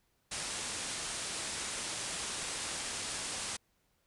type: low-pass noise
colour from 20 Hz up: white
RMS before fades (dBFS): -39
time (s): 0.31-3.57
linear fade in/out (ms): 10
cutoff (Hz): 10000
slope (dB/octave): 96
effects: pink hiss -75 dBFS RMS until 4.06 s